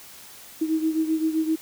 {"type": "beating tone pair", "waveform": "sine", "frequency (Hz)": [316.1, 323.8], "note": ["D#4", "E4"], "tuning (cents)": [27, -31], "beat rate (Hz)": 7.7, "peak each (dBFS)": [-22, -27], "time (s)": [0.61, 1.56], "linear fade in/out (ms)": 10, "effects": ["white hiss -45 dBFS RMS until 1.61 s"]}